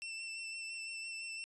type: tone with vibrato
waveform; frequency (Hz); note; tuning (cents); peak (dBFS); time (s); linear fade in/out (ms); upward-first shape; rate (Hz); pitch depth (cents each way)
sawtooth; 2680; E7; +28; -38; 0.02-1.44; 0; sine; 5.9; 19
effects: resampled to 22050 Hz